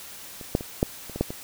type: clicks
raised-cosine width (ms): 2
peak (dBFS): -26 / -7 / -21 / -6 / -26 / -19 / -8 / -19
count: 8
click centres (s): 0.412 / 0.551 / 0.609 / 0.829 / 1.097 / 1.16 / 1.21 / 1.305
effects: white hiss -42 dBFS RMS until 1.43 s

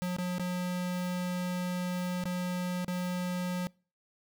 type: tone with dropouts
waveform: square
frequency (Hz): 179.9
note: F#3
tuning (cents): -48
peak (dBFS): -31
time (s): 0.02-3.67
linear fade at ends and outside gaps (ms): 0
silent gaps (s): 0.165-0.185 / 0.383-0.396 / 2.238-2.255 / 2.846-2.881
effects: noise-tail reverb RT60 0.4 s tail -26 dB re dry

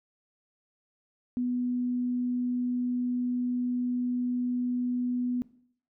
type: tone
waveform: sine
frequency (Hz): 246.9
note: B3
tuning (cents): 0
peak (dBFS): -26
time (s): 1.37-5.42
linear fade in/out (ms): 0
effects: noise-tail reverb RT60 0.6 s tail -19 dB re dry

